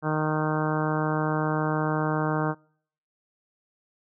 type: harmonic tone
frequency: 154.5 Hz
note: D#3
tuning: 12 cents flat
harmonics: 1 / 2 / 3 / 4 / 5 / 6 / 7 / 8 / 9 / 10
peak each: -27 / -30 / -32 / -33 / -34 / -35 / -35 / -36 / -37 / -37 dBFS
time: 0.02-2.55 s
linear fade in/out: 50 ms
effects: noise-tail reverb RT60 0.6 s tail -26 dB re dry